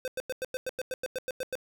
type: tone bursts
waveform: square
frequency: 514 Hz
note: C5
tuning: 31 cents flat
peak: -31 dBFS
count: 13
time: 0.05-1.554 s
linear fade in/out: 0 ms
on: 28 ms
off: 95 ms
effects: none